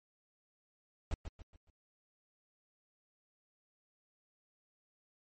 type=noise with echo; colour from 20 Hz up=brown; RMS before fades=-33 dBFS; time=1.11-1.14 s; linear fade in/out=2 ms; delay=140 ms; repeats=4; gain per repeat=-8 dB; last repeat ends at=1.7 s; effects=MP3 32 kbps